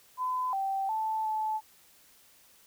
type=tone with pitch steps; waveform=sine; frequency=1013 / 778 / 877 / 868 Hz; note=B5 / G5 / A5 / A5; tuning=+44 / -13 / -6 / -24 cents; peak=-28 dBFS; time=0.17-1.61 s; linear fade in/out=50 ms; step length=360 ms; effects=white hiss -60 dBFS RMS until 2.66 s